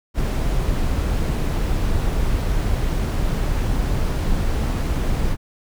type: noise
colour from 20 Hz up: brown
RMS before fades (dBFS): -20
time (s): 0.14-5.37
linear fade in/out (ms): 50
effects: none